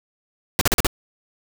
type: noise bursts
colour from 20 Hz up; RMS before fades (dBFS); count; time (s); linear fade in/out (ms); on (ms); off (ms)
pink; -17; 5; 0.59-0.868; 0; 22; 42
effects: none